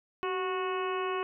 harmonic tone with a mistuned harmonic, 366.9 Hz, F#4, 15 cents flat, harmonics 1 / 2 / 3 / 4 / 5 / 6 / 7 / 8, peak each -32 / -40 / -34 / -43 / -46 / -48 / -42 / -46 dBFS, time 0.23-1.23 s, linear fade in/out 0 ms, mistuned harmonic 1, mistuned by +52 cents, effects none

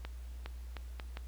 accelerating click train, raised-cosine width 0.3 ms, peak -26 dBFS, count 5, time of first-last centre 0.05-1.171 s, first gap 410 ms, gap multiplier 0.75, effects added 60 Hz sine -42 dBFS peak until 1.27 s + pink hiss -62 dBFS RMS until 1.27 s

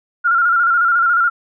sine tone with vibrato, 1393 Hz, F6, 5 cents flat, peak -11 dBFS, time 0.24-1.3 s, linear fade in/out 20 ms, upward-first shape square, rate 14 Hz, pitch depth 45 cents each way, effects none

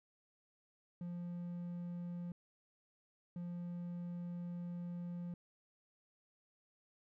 triangle tone bursts at uneven times, 174.61 Hz, F3, in tune, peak -39 dBFS, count 2, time 1.01-2.32 / 3.36-5.34 s, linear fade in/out 2 ms, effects none

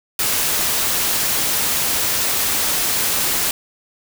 white noise, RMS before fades -19 dBFS, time 0.19-3.51 s, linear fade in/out 2 ms, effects none

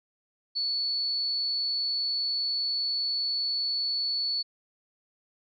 sine tone, 4435 Hz, C#8, in tune, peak -26 dBFS, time 0.55-4.43 s, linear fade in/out 20 ms, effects none

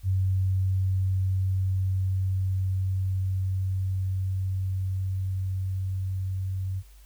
sine tone with level ramp, 94.6 Hz, F#2, 39 cents sharp, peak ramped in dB -21 to -27 dBFS, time 0.03-6.83 s, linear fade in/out 50 ms, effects added 50 Hz sine -48 dBFS peak until 7.05 s + white hiss -60 dBFS RMS until 7.05 s

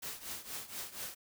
white noise with tremolo, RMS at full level -40 dBFS, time 0.02-1.15 s, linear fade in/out 10 ms, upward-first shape triangle, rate 4.2 Hz, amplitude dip 85%, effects none

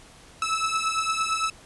sawtooth beating tone pair, 1302 / 1310.8 Hz, E6 / E6, -22 / -10 cents, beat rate 8.8 Hz, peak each -23 dBFS, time 0.42-1.5 s, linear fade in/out 2 ms, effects pink hiss -50 dBFS RMS until 1.65 s + resampled to 24000 Hz

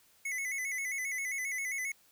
square tone with vibrato, 2101 Hz, C7, 7 cents sharp, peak -34 dBFS, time 0.25-1.92 s, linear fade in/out 5 ms, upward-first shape square, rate 7.5 Hz, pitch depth 75 cents each way, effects white hiss -65 dBFS RMS until 2.11 s

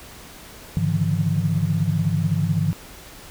sine tone cluster, 101.9 / 142.6 / 154.1 / 170.2 Hz, G#2 / C#3 / D#3 / F3, -32 / +49 / -16 / -44 cents, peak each -24 / -26 / -23 / -23 dBFS, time 0.77-2.73 s, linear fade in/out 0 ms, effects pink hiss -42 dBFS RMS until 3.3 s

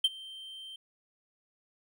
triangle tone with ADSR envelope, 3131 Hz, G7, 3 cents flat, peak -18 dBFS, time 0.04-0.76 s, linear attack 6 ms, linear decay 36 ms, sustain -23 dB, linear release 4 ms, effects none

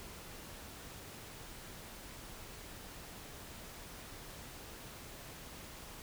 silence, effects pink hiss -50 dBFS RMS until 6.02 s

